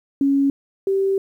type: tone pair in turn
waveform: sine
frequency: 277.2 / 388.9 Hz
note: C#4 / G4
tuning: 0 / -14 cents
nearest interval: tritone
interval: 586 cents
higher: second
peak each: -14 / -16 dBFS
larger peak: first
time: 0.21-0.5 / 0.87-1.18 s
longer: second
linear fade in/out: 2 ms
effects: 9-bit